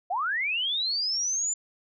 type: linear sweep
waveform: sine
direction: up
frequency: 661 to 7180 Hz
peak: -25 dBFS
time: 0.1-1.54 s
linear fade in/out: 10 ms
effects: none